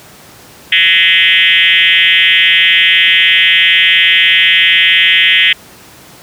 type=tone with frequency modulation; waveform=sine; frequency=2563 Hz; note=E7; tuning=49 cents flat; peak=-5 dBFS; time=0.72-5.53 s; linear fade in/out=5 ms; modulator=175 Hz; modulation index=4.4; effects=pink hiss -37 dBFS RMS until 6.22 s + high-pass 100 Hz 12 dB/octave